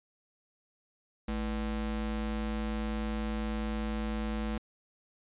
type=ring-modulated tone; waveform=square; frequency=135.7 Hz; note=C#3; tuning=36 cents flat; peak=-29 dBFS; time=1.28-4.58 s; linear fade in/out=5 ms; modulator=80.7 Hz; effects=resampled to 8000 Hz